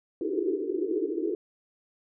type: band-pass noise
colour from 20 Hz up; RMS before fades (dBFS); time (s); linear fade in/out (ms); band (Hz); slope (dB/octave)
pink; -29; 0.21-1.35; 2; 310 to 440; 96
effects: none